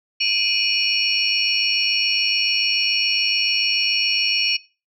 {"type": "tone cluster", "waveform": "sine", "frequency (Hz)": [2404, 2511, 2911, 4399, 5490], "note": ["D7", "D#7", "F#7", "C#8", "F8"], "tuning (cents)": [40, 15, -29, -14, -31], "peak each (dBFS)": -24, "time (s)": [0.2, 4.57], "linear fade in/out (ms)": 10, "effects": ["noise-tail reverb RT60 0.3 s tail -19 dB re dry", "tanh soft clip ceiling -7 dBFS"]}